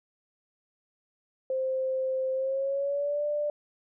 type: tone with pitch glide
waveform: sine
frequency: 523.3 to 590.8 Hz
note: C5 to D5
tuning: 0 to +10 cents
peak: -26 dBFS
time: 1.5-3.5 s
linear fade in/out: 2 ms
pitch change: +210 cents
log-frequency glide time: 2.33-3.25 s
effects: none